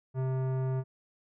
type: tone with tanh clipping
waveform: sine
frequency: 130.81 Hz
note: C3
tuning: in tune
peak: -30 dBFS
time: 0.14-0.84 s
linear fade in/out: 50 ms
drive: 16 dB
effects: none